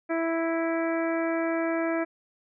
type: harmonic tone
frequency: 329.6 Hz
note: E4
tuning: in tune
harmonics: 1 / 2 / 3 / 4 / 5 / 6 / 7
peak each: -27 / -29 / -39 / -37 / -37 / -40 / -40 dBFS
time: 0.09-2.05 s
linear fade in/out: 20 ms
effects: none